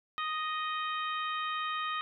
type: harmonic tone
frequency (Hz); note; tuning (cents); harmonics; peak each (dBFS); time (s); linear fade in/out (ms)
622.3; D#5; 0; 2 / 3 / 4 / 5 / 6; -33 / -40 / -43 / -43 / -44; 0.18-2.01; 0
effects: none